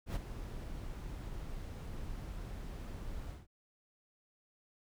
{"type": "noise with ADSR envelope", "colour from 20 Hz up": "brown", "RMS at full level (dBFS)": -32, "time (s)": [0.06, 3.47], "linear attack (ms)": 96, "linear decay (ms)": 17, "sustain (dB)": -11, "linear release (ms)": 180, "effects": []}